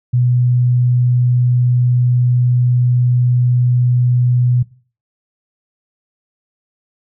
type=tone; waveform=sine; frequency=123.47 Hz; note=B2; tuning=in tune; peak=-10 dBFS; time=0.13-4.63 s; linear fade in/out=10 ms; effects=noise-tail reverb RT60 0.4 s tail -19 dB re dry